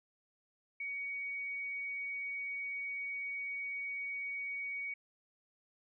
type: tone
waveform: sine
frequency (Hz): 2246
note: C#7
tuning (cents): +22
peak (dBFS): -37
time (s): 0.8-4.94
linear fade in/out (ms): 5
effects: none